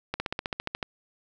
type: slowing click train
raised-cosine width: 0.3 ms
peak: -13 dBFS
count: 11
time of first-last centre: 0.14-0.828 s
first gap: 60 ms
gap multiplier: 1.03
effects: none